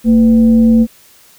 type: tone with frequency modulation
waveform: sine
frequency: 227.6 Hz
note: A#3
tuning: 41 cents flat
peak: -5 dBFS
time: 0.04-0.87 s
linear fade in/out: 50 ms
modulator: 274 Hz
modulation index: 0.33
effects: white hiss -45 dBFS RMS until 1.38 s